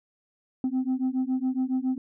sine beating tone pair, 255.2 / 262.4 Hz, C4 / C4, -43 / +5 cents, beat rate 7.2 Hz, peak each -25 dBFS, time 0.64-1.98 s, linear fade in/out 2 ms, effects tanh soft clip ceiling -21 dBFS

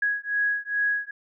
sine beating tone pair, 1661.2 / 1663.6 Hz, G#6 / G#6, 0 / +2 cents, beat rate 2.4 Hz, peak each -26 dBFS, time 0.02-1.11 s, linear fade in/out 5 ms, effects none

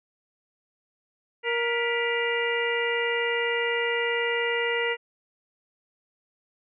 harmonic tone with a mistuned harmonic, 469.6 Hz, A#4, 13 cents sharp, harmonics 1 / 2 / 3 / 4 / 5 / 6, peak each -27 / -34 / -35 / -28 / -34 / -33 dBFS, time 1.43-4.97 s, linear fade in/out 50 ms, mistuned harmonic 4, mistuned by +79 cents, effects none

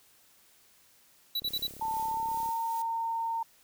square tone bursts, 3936 Hz, B7, 7 cents flat, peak -29 dBFS, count 4, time 1.35-1.671 s, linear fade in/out 5 ms, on 48 ms, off 43 ms
click train, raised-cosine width 2 ms, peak -36 dBFS, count 38, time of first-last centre 1.42-2.489 s, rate 34.6 Hz
blue noise with tremolo, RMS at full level -45 dBFS, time 1.48-2.82 s, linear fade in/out 2 ms, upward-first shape sine, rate 2.4 Hz, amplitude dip 45%
sine tone with pitch glide, 890 to 913.4 Hz, A5 to A#5, +20 to -36 cents, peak -29 dBFS, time 1.81-3.43 s, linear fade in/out 5 ms, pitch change +44 cents, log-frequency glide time 1.99-2.5 s
effects white hiss -62 dBFS RMS until 3.63 s

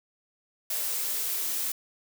blue noise with high-pass filter sweep, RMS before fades -30 dBFS, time 0.7-1.72 s, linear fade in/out 5 ms, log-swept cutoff 540 to 270 Hz, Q 3.4, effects none

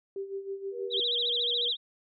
sine tone with tremolo, 392 Hz, G4, in tune, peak -31 dBFS, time 0.16-1 s, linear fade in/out 2 ms, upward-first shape sine, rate 6.3 Hz, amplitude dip 70%
sine tone, 478.9 Hz, A#4, 47 cents sharp, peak -36 dBFS, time 0.71-1.72 s, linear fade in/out 50 ms
sine tone with vibrato, 3520 Hz, A7, in tune, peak -26 dBFS, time 0.9-1.77 s, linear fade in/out 50 ms, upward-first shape sine, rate 14 Hz, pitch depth 200 cents each way
effects none

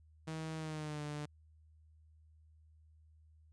sawtooth tone with pitch glide, 159.1 to 148.45 Hz, D#3 to D3, +39 to +19 cents, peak -36 dBFS, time 0.27-1.26 s, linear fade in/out 10 ms, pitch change -120 cents, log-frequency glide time 0.57-1.02 s, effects added 78 Hz sine -61 dBFS peak until 3.52 s + resampled to 22050 Hz

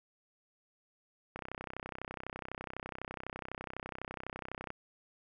click train, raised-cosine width 0.5 ms, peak -25 dBFS, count 108, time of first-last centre 1.36-4.704 s, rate 32 Hz, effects none

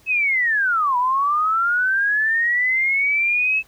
sine linear two-way sweep, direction down then up, 2607 to 966 to 2607 Hz, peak -16 dBFS, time 0.06-3.63 s, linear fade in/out 50 ms, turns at 0.97 s, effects pink hiss -54 dBFS RMS until 3.67 s

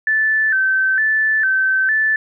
sine tone with vibrato, 1644 Hz, G#6, 18 cents flat, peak -13 dBFS, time 0.07-2.16 s, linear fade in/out 2 ms, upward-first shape square, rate 1.1 Hz, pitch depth 110 cents each way, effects none

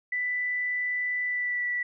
sine tone with pitch glide, 1985 to 1958.8 Hz, B6 to B6, +8 to -15 cents, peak -26 dBFS, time 0.12-1.83 s, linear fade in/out 5 ms, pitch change -23 cents, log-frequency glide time 1.25-1.65 s, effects none

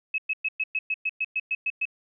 sine tone bursts, 2575 Hz, E7, 41 cents flat, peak -23 dBFS, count 12, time 0.14-1.854 s, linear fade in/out 5 ms, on 42 ms, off 110 ms, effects none

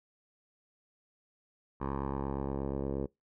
10% pulse tone with low-pass filter sweep, 68.5 Hz, C#2, 20 cents flat, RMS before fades -35 dBFS, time 1.8-3.07 s, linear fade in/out 20 ms, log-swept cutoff 1100 to 520 Hz, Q 2.4, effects noise-tail reverb RT60 0.2 s tail -25 dB re dry

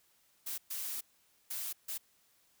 blue noise bursts at uneven times, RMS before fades -39 dBFS, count 4, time 0.46-0.58 / 0.7-1.01 / 1.5-1.73 / 1.88-1.98 s, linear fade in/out 10 ms, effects white hiss -70 dBFS RMS until 2.6 s

